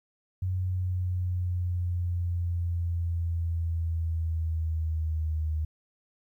sine linear sweep, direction down, 92.5 to 77.5 Hz, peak -26 dBFS, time 0.42-5.65 s, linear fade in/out 5 ms, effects 11-bit

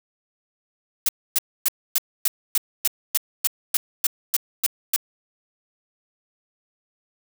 blue noise bursts, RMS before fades -19 dBFS, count 14, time 1.06-4.962 s, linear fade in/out 2 ms, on 28 ms, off 270 ms, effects none

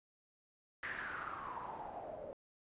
white noise with low-pass filter sweep, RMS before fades -45 dBFS, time 0.83-2.33 s, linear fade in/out 0 ms, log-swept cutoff 1900 to 540 Hz, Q 6.5, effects resampled to 8000 Hz

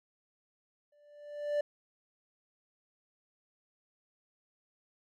triangle tone with exponential growth, 587.3 Hz, D5, in tune, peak -24 dBFS, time 0.92-1.61 s, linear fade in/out 5 ms, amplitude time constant 150 ms, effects none

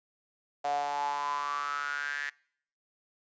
sawtooth tone with high-pass filter sweep, 144 Hz, D3, 34 cents flat, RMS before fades -33 dBFS, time 0.64-2.3 s, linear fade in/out 10 ms, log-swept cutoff 680 to 1800 Hz, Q 9.8, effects noise-tail reverb RT60 0.6 s tail -24 dB re dry + resampled to 16000 Hz

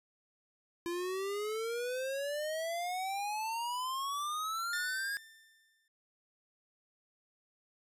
square exponential sweep, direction up, 340 to 1661.2 Hz, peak -35 dBFS, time 0.86-5.17 s, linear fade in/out 0 ms
sawtooth tone with exponential decay, 1788 Hz, A6, 27 cents sharp, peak -32 dBFS, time 4.73-5.88 s, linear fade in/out 2 ms, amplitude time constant 250 ms
effects resampled to 32000 Hz

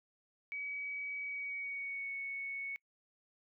sine tone with pitch glide, 2272 to 2216 Hz, C#7 to C#7, +42 to -1 cents, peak -38 dBFS, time 0.52-2.76 s, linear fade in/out 0 ms, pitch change -43 cents, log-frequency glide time 1.22-2.13 s, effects noise-tail reverb RT60 0.1 s tail -26 dB re dry

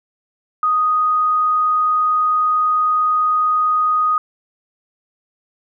sine tone, 1244.5 Hz, D#6, in tune, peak -13 dBFS, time 0.63-4.18 s, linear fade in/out 2 ms, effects none

